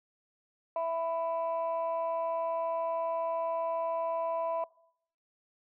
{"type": "tone pair together", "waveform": "sine", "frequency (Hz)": [661.4, 994], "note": ["E5", "B5"], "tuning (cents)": [6, 11], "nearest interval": "perfect fifth", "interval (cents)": 705, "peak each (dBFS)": [-29, -33], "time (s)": [0.76, 4.64], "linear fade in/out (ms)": 2, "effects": ["noise-tail reverb RT60 0.7 s tail -23 dB re dry", "tanh soft clip ceiling -24 dBFS"]}